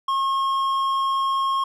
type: tone with hard clipping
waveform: sine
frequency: 1081 Hz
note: C#6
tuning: 44 cents flat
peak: -21 dBFS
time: 0.08-1.64 s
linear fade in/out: 5 ms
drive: 6 dB
effects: none